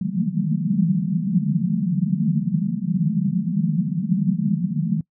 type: band-pass noise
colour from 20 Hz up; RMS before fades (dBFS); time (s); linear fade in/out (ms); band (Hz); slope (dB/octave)
pink; -21; 0.01-5.01; 5; 150 to 220; 96
effects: noise-tail reverb RT60 0.1 s tail -23 dB re dry